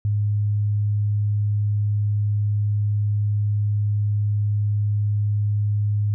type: tone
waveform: sine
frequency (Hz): 103.83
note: G#2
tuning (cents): 0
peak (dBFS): -18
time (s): 0.05-6.14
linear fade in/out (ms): 0
effects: none